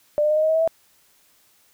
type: tone with pitch steps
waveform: sine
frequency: 595 / 603.3 / 611.7 / 620.3 / 628.9 / 637.7 / 646.6 / 655.6 Hz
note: D5 / D5 / D#5 / D#5 / D#5 / D#5 / E5 / E5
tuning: +22 / +46 / -30 / -5 / +18 / +42 / -34 / -10 cents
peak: -16 dBFS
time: 0.18-0.676 s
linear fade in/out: 0 ms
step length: 62 ms
effects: white hiss -59 dBFS RMS until 1.73 s